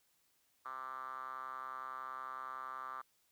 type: tone with band-pass filter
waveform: 5% pulse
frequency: 130.81 Hz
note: C3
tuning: in tune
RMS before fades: -45 dBFS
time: 0.65-3.02 s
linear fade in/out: 10 ms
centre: 1200 Hz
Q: 7.8
effects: white hiss -75 dBFS RMS until 3.31 s